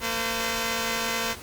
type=tone pair together; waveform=5% pulse; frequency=227.7 / 511.2 Hz; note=A#3 / C5; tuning=-40 / -40 cents; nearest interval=octave + major second; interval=1400 cents; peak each=-17 dBFS; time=0-1.36 s; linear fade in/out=50 ms; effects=pink hiss -42 dBFS RMS until 1.42 s + Opus 32 kbps